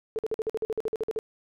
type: tone bursts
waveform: sine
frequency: 440 Hz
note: A4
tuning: in tune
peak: -25 dBFS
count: 14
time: 0.16-1.189 s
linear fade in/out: 0 ms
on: 28 ms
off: 49 ms
effects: none